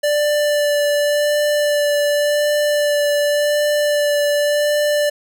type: tone with vibrato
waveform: square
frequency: 587.3 Hz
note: D5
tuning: in tune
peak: -15 dBFS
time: 0.03-5.1 s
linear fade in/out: 10 ms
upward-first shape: sine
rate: 0.89 Hz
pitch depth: 12 cents each way
effects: none